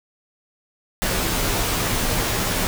pink noise with comb filter, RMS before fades -22 dBFS, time 1.02-2.67 s, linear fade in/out 0 ms, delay 14 ms, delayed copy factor -0.55, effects none

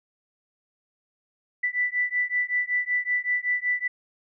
sine beating tone pair, 1975.5 / 1980.8 Hz, B6 / B6, 0 / +5 cents, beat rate 5.3 Hz, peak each -26 dBFS, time 1.63-3.88 s, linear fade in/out 10 ms, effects none

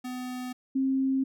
square / sine tone pair in turn, 251.5 / 266.5 Hz, B3 / C4, +32 / +32 cents, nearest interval minor second, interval 100 cents, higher second, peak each -34 / -23 dBFS, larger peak second, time 0.04-0.53 / 0.75-1.24 s, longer neither, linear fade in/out 10 ms, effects none

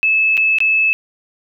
sine tone with dropouts, 2607 Hz, E7, 20 cents flat, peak -11 dBFS, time 0.03-0.93 s, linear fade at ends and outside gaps 0 ms, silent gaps 0.37-0.376 / 0.585-0.604 s, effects none

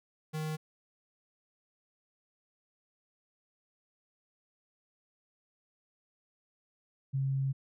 square / sine tone pair in turn, 155.56 / 135.33 Hz, D#3 / C#3, 0 / -41 cents, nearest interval major second, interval 241 cents, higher first, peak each -34 / -28 dBFS, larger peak second, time 0.33-0.57 / 7.13-7.53 s, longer second, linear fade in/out 20 ms, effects none

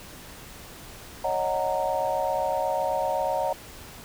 sine chord, D# minor seventh, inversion third, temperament equal with one note detuned, 554.4 / 622.3 / 740 / 925.4 Hz, C#5 / D#5 / F#5 / A#5, 0 / 0 / 0 / -13 cents, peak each -29 dBFS, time 1.24-3.53 s, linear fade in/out 5 ms, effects pink hiss -44 dBFS RMS until 4.04 s

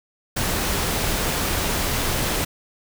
pink noise, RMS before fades -23 dBFS, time 0.36-2.45 s, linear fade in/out 10 ms, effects none

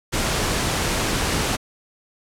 pink noise, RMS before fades -22 dBFS, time 0.12-1.57 s, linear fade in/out 20 ms, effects low-pass 10000 Hz 12 dB/octave

